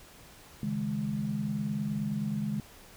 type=chord; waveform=sine; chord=C# suspended second; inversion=none; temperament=equal with one note detuned; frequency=138.59 / 158.01 / 207.7 Hz; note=C#3 / D#3 / G#3; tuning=0 / +27 / 0 cents; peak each=-36 / -36 / -31 dBFS; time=0.63-2.6 s; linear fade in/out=2 ms; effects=pink hiss -53 dBFS RMS until 2.96 s